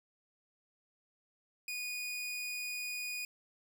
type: tone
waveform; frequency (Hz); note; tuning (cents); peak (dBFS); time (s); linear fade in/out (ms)
sawtooth; 2465; D#7; -17; -34; 1.68-3.25; 2
effects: none